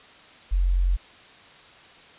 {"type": "tone", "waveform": "sine", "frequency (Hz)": 45, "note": "F#1", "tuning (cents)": -47, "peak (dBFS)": -18, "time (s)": [0.51, 0.97], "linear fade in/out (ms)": 20, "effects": ["white hiss -49 dBFS RMS until 2.18 s", "resampled to 8000 Hz"]}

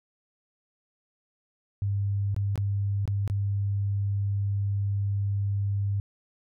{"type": "tone with dropouts", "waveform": "sine", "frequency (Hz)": 100, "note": "G2", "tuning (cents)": 35, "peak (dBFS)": -24, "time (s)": [1.82, 6], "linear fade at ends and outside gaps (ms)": 0, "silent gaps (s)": [[2.345, 2.364], [2.557, 2.577], [3.055, 3.077], [3.277, 3.299]], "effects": []}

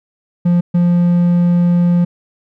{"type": "tone bursts at uneven times", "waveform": "triangle", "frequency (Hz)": 174.61, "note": "F3", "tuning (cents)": 0, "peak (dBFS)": -7, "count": 2, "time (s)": [[0.45, 0.61], [0.74, 2.05]], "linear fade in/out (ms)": 10, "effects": []}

